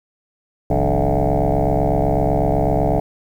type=tone with frequency modulation; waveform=sine; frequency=295 Hz; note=D4; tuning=8 cents sharp; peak=-13 dBFS; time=0.7-3 s; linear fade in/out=5 ms; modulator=68 Hz; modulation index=6.8; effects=tanh soft clip ceiling -9 dBFS + 8-bit